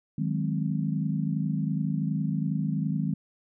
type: chord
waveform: sine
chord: Ab dominant seventh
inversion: second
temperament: equal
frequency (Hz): 155.56 / 185 / 207.7 / 261.6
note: Eb3 / Gb3 / Ab3 / C4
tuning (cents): 0 / 0 / 0 / 0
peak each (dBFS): -28 / -32 / -31 / -34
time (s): 0.18-3.14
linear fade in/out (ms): 5
effects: none